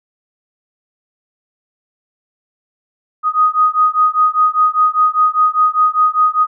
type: beating tone pair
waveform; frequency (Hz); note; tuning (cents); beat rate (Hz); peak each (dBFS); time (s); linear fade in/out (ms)
sine; 1244.5 / 1249.5; D#6 / D#6; 0 / +7; 5; -13; 3.23-6.47; 50
effects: none